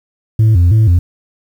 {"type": "tone with vibrato", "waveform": "sine", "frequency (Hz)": 98, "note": "G2", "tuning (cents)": 0, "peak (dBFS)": -3, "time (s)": [0.39, 0.99], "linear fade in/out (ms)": 5, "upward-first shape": "square", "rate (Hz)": 3.1, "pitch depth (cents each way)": 200, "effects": ["tanh soft clip ceiling -5 dBFS", "7-bit"]}